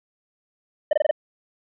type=tone bursts; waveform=triangle; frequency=606 Hz; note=D#5; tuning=46 cents flat; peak=-12 dBFS; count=5; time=0.91-1.111 s; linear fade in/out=5 ms; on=21 ms; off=24 ms; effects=resampled to 8000 Hz